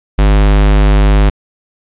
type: tone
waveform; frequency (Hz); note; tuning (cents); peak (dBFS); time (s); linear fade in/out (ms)
square; 50.6; G#1; -44; -6; 0.18-1.3; 10
effects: resampled to 8000 Hz + 8-bit